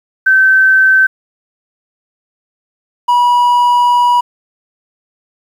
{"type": "tone pair in turn", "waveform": ["sine", "triangle"], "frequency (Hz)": [1542, 971.4], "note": ["G6", "B5"], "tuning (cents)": [-29, -29], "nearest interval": "minor sixth", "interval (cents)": 800, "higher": "first", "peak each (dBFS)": -5, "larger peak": "neither", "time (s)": [[0.26, 1.07], [3.08, 4.21]], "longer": "second", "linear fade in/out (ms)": 10, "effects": ["7-bit"]}